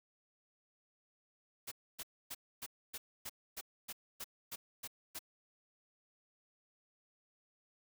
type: noise bursts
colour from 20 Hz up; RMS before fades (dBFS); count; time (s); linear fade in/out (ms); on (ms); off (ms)
white; -44; 12; 1.67-5.192; 10; 46; 270
effects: none